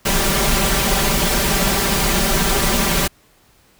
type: noise with comb filter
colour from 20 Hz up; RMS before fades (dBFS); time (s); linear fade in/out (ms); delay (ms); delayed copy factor
pink; -17; 0.05-3.08; 10; 5.1; +1
effects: pink hiss -54 dBFS RMS until 3.79 s